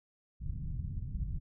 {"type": "low-pass noise", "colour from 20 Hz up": "pink", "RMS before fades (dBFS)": -37, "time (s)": [0.4, 1.4], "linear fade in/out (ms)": 20, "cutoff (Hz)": 150, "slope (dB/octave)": 24, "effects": []}